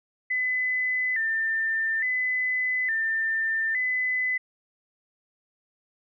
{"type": "tone with vibrato", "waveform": "sine", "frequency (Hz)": 1899, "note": "A#6", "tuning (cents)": 32, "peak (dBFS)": -23, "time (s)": [0.3, 4.38], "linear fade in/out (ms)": 10, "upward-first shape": "square", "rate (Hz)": 0.58, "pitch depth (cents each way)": 100, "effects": []}